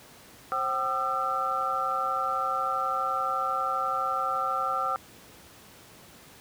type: tone cluster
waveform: sine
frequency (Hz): 532 / 765 / 1209 / 1341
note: C5 / G5 / D6 / E6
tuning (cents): +29 / -42 / +50 / +29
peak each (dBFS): -36 / -32 / -30 / -29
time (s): 0.52-4.96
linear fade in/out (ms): 0
effects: pink hiss -51 dBFS RMS until 6.4 s + high-pass 80 Hz 12 dB/octave